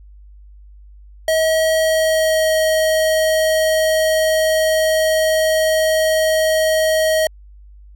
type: tone with pitch glide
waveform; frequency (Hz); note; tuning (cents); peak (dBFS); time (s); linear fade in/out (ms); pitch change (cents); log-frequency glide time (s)
square; 638 to 631.8; D#5 to D#5; +43 to +26; -14; 1.28-7.27; 2; -17; 1.77-2.55
effects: added 50 Hz sine -39 dBFS peak until 7.95 s